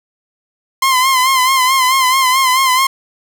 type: tone with vibrato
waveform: sawtooth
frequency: 1041 Hz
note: C6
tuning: 9 cents flat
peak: -6 dBFS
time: 0.82-2.87 s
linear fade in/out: 5 ms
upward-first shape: sine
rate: 4.6 Hz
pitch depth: 59 cents each way
effects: none